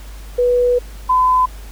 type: tone pair in turn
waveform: sine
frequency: 490.6 / 1014 Hz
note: B4 / B5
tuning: -12 / +45 cents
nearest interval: octave + minor second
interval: 1257 cents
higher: second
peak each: -11 / -10 dBFS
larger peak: second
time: 0.38-0.79 / 1.09-1.46 s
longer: first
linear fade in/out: 10 ms
effects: added 50 Hz sine -31 dBFS peak until 1.71 s + pink hiss -42 dBFS RMS until 1.71 s